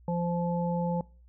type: harmonic tone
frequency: 173 Hz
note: F3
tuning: 16 cents flat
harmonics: 1 / 3 / 5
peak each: -28 / -33 / -35 dBFS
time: 0.08-1.01 s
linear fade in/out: 2 ms
effects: noise-tail reverb RT60 0.4 s tail -24 dB re dry + added 60 Hz sine -53 dBFS peak until 1.28 s